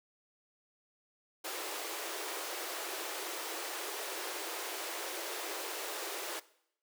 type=high-pass noise; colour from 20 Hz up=pink; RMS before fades=-40 dBFS; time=1.44-6.4 s; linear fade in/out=10 ms; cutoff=320 Hz; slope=96 dB/octave; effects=noise-tail reverb RT60 0.7 s tail -19 dB re dry